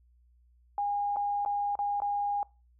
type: tone with dropouts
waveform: sine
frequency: 815 Hz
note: G#5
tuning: 33 cents flat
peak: -27 dBFS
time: 0.78-2.43 s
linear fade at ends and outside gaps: 1 ms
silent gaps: 1.161-1.168 / 1.45-1.46 / 1.754-1.79 / 2.002-2.019 s
effects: noise-tail reverb RT60 0.3 s tail -24 dB re dry + added 60 Hz sine -60 dBFS peak until 2.79 s